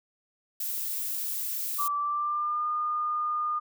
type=noise; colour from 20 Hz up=violet; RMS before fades=-32 dBFS; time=0.6-1.88 s; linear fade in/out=5 ms
type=tone with pitch glide; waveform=sine; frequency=1162 to 1217.7 Hz; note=D6 to D#6; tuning=-19 to -38 cents; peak=-26 dBFS; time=1.78-3.6 s; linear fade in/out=20 ms; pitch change=+81 cents; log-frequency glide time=1.96-2.68 s
effects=none